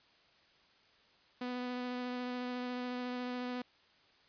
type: tone with vibrato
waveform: sawtooth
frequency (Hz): 248.2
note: B3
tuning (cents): +9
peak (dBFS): -33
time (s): 1.41-3.62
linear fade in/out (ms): 5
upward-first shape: triangle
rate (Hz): 14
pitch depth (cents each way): 12
effects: white hiss -66 dBFS RMS until 4.28 s + resampled to 11025 Hz